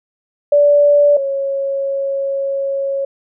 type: tone pair in turn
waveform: sine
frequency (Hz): 580 / 549.8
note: D5 / C#5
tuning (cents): -22 / -14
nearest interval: minor second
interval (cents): 92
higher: first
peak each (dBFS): -7 / -16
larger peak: first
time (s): 0.52-1.17 / 1.17-3.05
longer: second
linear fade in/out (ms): 5
effects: none